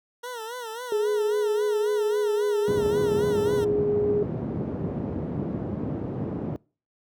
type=tone with vibrato; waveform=20% pulse; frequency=469.2 Hz; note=A#4; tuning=11 cents sharp; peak=-28 dBFS; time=0.23-3.65 s; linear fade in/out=10 ms; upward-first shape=sine; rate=3.7 Hz; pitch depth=120 cents each way
type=tone with pitch glide; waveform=sine; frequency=420.3 to 413.8 Hz; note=G#4 to G#4; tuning=+21 to -6 cents; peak=-21 dBFS; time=0.92-4.23 s; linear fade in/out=2 ms; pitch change=-27 cents; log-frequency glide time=2.09-2.62 s
type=band-pass noise; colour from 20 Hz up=pink; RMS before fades=-30 dBFS; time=2.68-6.56 s; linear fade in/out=0 ms; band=120 to 360 Hz; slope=12 dB/octave
effects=noise-tail reverb RT60 0.4 s tail -26 dB re dry + high-pass 60 Hz 12 dB/octave